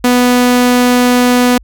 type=tone; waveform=sawtooth; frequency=246.9 Hz; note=B3; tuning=in tune; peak=-3 dBFS; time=0.04-1.58 s; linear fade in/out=5 ms; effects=added 50 Hz sine -36 dBFS peak until 1.63 s